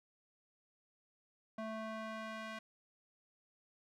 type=tone with band-pass filter sweep; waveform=square; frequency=220 Hz; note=A3; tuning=in tune; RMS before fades=-44 dBFS; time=1.58-2.59 s; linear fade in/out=5 ms; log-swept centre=760 to 1800 Hz; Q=0.85; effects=none